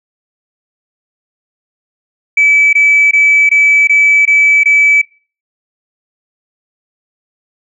sine tone bursts, 2300 Hz, D7, 37 cents flat, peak -4 dBFS, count 7, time 2.37-5.016 s, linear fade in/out 5 ms, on 360 ms, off 21 ms, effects noise-tail reverb RT60 0.4 s tail -24 dB re dry + tanh soft clip ceiling -1 dBFS

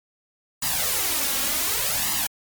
white noise with flanger, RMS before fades -24 dBFS, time 0.62-2.27 s, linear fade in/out 5 ms, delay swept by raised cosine 1 to 3.7 ms, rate 0.67 Hz, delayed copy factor +0.75, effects MP3 96 kbps

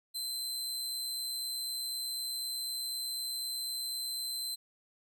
sawtooth tone, 4082 Hz, C8, 44 cents flat, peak -32 dBFS, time 0.14-4.56 s, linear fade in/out 20 ms, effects none

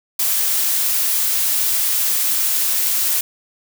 blue noise, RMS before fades -18 dBFS, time 0.19-3.21 s, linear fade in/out 5 ms, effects none

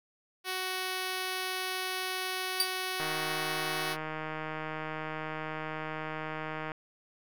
5% pulse tone, 372.3 Hz, F#4, 11 cents sharp, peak -21 dBFS, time 0.44-3.97 s, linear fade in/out 50 ms
sawtooth tone with exponential decay, 4699 Hz, D8, in tune, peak -18 dBFS, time 2.6-2.72 s, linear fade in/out 1 ms, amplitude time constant 25 ms
click train, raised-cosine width 0.5 ms, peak -22 dBFS, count 581, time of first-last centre 3-6.718 s, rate 156 Hz
effects none

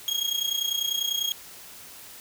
35% pulse tone with amplitude modulation, 3272 Hz, G#7, 26 cents flat, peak -20 dBFS, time 0.08-1.32 s, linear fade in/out 0 ms, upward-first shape sine, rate 30.1 Hz, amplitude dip 75%, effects white hiss -45 dBFS RMS until 2.2 s

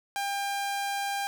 sawtooth tone, 799 Hz, G5, 33 cents sharp, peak -25 dBFS, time 0.16-1.27 s, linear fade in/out 0 ms, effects none

